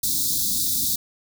white band-stop noise, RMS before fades -23 dBFS, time 0.03-0.96 s, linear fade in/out 5 ms, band 320 to 3600 Hz, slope 96 dB/octave, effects none

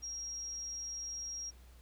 sine tone, 5620 Hz, F8, 10 cents sharp, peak -39 dBFS, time 0.02-1.51 s, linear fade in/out 20 ms, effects added 61 Hz sine -55 dBFS peak until 1.81 s + pink hiss -65 dBFS RMS until 1.81 s

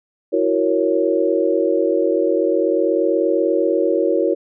sine chord, F# dominant seventh, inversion third, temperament equal, 329.6 / 370 / 466.2 / 554.4 Hz, E4 / F#4 / A#4 / C#5, 0 / 0 / 0 / 0 cents, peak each -20 dBFS, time 0.32-4.35 s, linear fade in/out 20 ms, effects none

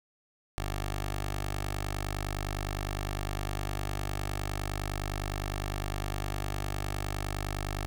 10% pulse tone with notch filter, 49.81 Hz, G1, 28 cents sharp, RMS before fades -34 dBFS, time 0.58-7.86 s, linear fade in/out 0 ms, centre 210 Hz, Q 0.67, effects none

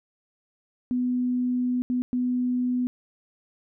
sine tone bursts at uneven times, 248.8 Hz, B3, 13 cents sharp, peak -22 dBFS, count 3, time 0.91-1.82 / 1.9-2.02 / 2.13-2.87 s, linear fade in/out 0 ms, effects none

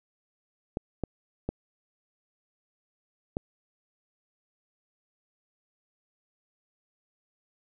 clicks, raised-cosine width 2 ms, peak -16 dBFS, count 4, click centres 0.771 / 1.037 / 1.49 / 3.369 s, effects none

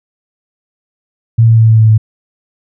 sine tone with pitch steps, 114.4 / 113.35 / 112.3 / 111.27 / 110.25 / 109.23 Hz, A#2 / A#2 / A2 / A2 / A2 / A2, -32 / -48 / +36 / +20 / +4 / -12 cents, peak -3 dBFS, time 1.38-1.98 s, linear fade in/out 10 ms, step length 100 ms, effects none

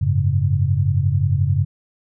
sine chord, F# suspended second, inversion none, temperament equal with one note detuned, 92.5 / 103.83 / 137.95 Hz, F#2 / G#2 / C#3, 0 / 0 / -8 cents, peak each -19 / -20 / -19 dBFS, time 0.01-1.65 s, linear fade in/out 10 ms, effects none

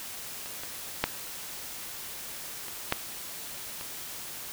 clicks, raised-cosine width 0.3 ms, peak -24 / -23 / -7 / -25 / -8 / -23 dBFS, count 6, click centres 0.459 / 0.635 / 1.04 / 2.683 / 2.924 / 3.811 s, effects white hiss -40 dBFS RMS until 4.52 s

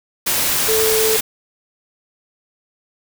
sine tone in noise, 440.1 Hz, A4, in tune, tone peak -16 dBFS, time 0.68-1.17 s, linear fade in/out 10 ms, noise white, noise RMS -18 dBFS, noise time 0.26-1.21 s, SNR -1 dB, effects none

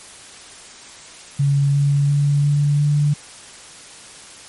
sine tone with pitch steps, 140.7 / 142.17 / 143.66 / 145.16 / 146.67 Hz, C#3 / C#3 / D3 / D3 / D3, +26 / +44 / -38 / -20 / -2 cents, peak -13 dBFS, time 1.39-3.14 s, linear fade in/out 10 ms, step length 350 ms, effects white hiss -40 dBFS RMS until 4.48 s + MP3 48 kbps

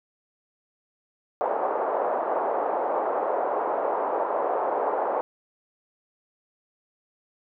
pink band-pass noise, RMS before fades -26 dBFS, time 1.41-5.21 s, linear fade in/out 0 ms, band 480 to 960 Hz, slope 24 dB/octave, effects none

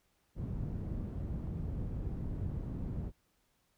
white low-pass noise, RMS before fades -38 dBFS, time 0.35-3.12 s, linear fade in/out 50 ms, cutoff 130 Hz, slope 12 dB/octave, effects pink hiss -75 dBFS RMS until 3.77 s

